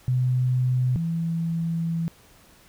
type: tone pair in turn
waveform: sine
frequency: 126.7 / 165.94 Hz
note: B2 / E3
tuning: +45 / +12 cents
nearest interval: perfect fourth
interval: 467 cents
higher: second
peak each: -19 / -23 dBFS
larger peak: first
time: 0.08-0.96 / 0.96-2.08 s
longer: second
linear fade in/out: 0 ms
effects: pink hiss -54 dBFS RMS until 2.68 s